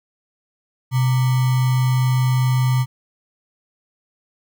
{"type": "tone with sample-and-hold", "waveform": "sine", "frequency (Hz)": 127.5, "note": "C3", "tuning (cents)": -44, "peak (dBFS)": -14, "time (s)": [0.91, 2.86], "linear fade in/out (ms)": 50, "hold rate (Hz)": 1050, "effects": []}